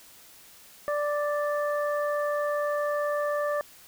harmonic tone, 587.3 Hz, D5, in tune, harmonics 1 / 2 / 3, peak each -26 / -32 / -36 dBFS, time 0.88-3.61 s, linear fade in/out 0 ms, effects white hiss -52 dBFS RMS until 3.87 s

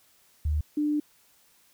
sine tone pair in turn, 75.5 / 297.8 Hz, D2 / D4, +48 / +24 cents, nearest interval 2 octaves, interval 2376 cents, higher second, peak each -23 dBFS, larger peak neither, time 0.45-0.61 / 0.77-1 s, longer second, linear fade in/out 5 ms, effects white hiss -62 dBFS RMS until 1.73 s

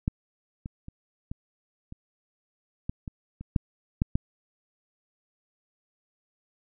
clicks, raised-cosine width 5 ms, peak -12 / -23 / -28 / -22 / -28 / -17 / -23 / -26 / -9 / -10 / -11 dBFS, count 11, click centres 0.079 / 0.659 / 0.884 / 1.315 / 1.924 / 2.895 / 3.078 / 3.41 / 3.562 / 4.019 / 4.155 s, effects none

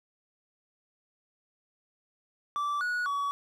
triangle tone with pitch steps, 1164 / 1461 / 1132 Hz, D6 / F#6 / C#6, -16 / -22 / +36 cents, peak -26 dBFS, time 2.56-3.31 s, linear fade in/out 0 ms, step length 250 ms, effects none

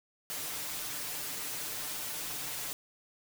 white noise with comb filter, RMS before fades -38 dBFS, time 0.3-2.73 s, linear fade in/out 0 ms, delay 6.7 ms, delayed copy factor +0.95, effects none

